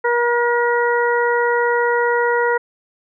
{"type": "harmonic tone", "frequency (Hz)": 477.6, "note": "A#4", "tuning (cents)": 42, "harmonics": [1, 2, 3, 4], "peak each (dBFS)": [-17, -20, -22, -23], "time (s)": [0.04, 2.58], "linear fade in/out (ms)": 10, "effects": []}